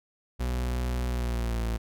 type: tone with pitch glide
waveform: 40% pulse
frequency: 61.5 to 56.72 Hz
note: B1 to A#1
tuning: -7 to -47 cents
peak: -26 dBFS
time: 0.39-1.78 s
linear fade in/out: 20 ms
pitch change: -140 cents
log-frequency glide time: 1.07-1.65 s
effects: none